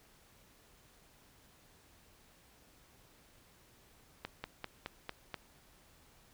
slowing click train, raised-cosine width 0.3 ms, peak -23 dBFS, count 6, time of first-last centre 4.25-5.343 s, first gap 190 ms, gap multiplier 1.07, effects pink hiss -64 dBFS RMS until 6.33 s

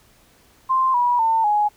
sine tone with pitch steps, 1046.5 / 970.8 / 900.6 / 835.4 Hz, C6 / B5 / A5 / G#5, 0 / -30 / +40 / +10 cents, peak -15 dBFS, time 0.69-1.69 s, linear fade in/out 20 ms, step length 250 ms, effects pink hiss -55 dBFS RMS until 1.76 s

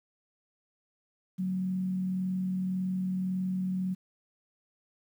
sine tone with frequency modulation, 185.8 Hz, F#3, 7 cents sharp, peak -28 dBFS, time 1.38-3.95 s, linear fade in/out 20 ms, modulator 41.8 Hz, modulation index 0.22, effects 10-bit

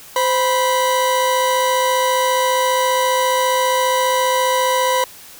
40% pulse tone pair together, 518 / 981.2 Hz, C5 / B5, -17 / -12 cents, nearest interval major seventh, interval 1105 cents, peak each -17 / -16 dBFS, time 0.16-5.04 s, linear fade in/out 2 ms, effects white hiss -40 dBFS RMS until 5.39 s

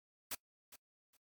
white noise with echo, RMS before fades -40 dBFS, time 0.31-0.35 s, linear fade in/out 5 ms, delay 410 ms, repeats 2, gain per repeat -15 dB, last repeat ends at 1.17 s, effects noise-tail reverb RT60 0.1 s tail -23 dB re dry + MP3 96 kbps

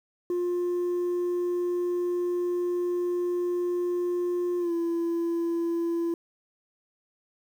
sine tone with pitch glide, 353.5 to 337.7 Hz, F4 to E4, +21 to +42 cents, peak -22 dBFS, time 0.3-6.14 s, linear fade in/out 2 ms, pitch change -79 cents, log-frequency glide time 4.59-4.73 s, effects tanh soft clip ceiling -24 dBFS + 9-bit

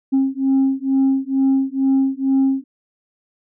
sine beating tone pair, 267.6 / 269.8 Hz, C4 / C#4, +39 / -47 cents, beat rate 2.2 Hz, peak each -16 dBFS, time 0.12-2.64 s, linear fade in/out 20 ms, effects tanh soft clip ceiling -10 dBFS

